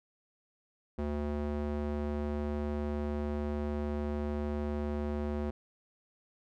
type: tone with band-pass filter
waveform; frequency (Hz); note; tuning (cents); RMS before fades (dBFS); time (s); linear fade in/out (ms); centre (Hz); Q
square; 73.42; D2; 0; -34; 0.98-5.51; 10; 340; 0.69
effects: none